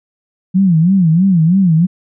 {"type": "tone with vibrato", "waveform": "sine", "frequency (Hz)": 176.1, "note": "F3", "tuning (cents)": 15, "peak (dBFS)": -7, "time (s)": [0.54, 1.87], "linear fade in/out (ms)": 20, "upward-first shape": "sine", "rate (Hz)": 3.1, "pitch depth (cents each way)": 190, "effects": []}